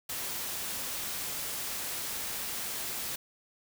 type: noise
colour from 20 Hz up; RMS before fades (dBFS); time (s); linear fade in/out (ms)
white; -36; 0.09-3.16; 5
effects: none